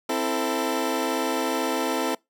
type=chord; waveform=20% pulse; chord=A minor; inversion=first; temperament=equal with one note detuned; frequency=261.6 / 329.6 / 443.3 Hz; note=C4 / E4 / A4; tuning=0 / 0 / +13 cents; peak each=-23 dBFS; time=0.09-2.15 s; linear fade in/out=5 ms; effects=noise-tail reverb RT60 0.2 s tail -25 dB re dry